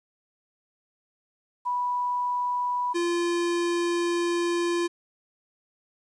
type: tone pair in turn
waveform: sine / square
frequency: 983 / 345.1 Hz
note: B5 / F4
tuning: -8 / -21 cents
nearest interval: octave + tritone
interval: 1813 cents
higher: first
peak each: -24 dBFS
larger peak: neither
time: 1.65-2.94 / 2.94-4.88 s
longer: second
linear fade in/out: 20 ms
effects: resampled to 22050 Hz + 10-bit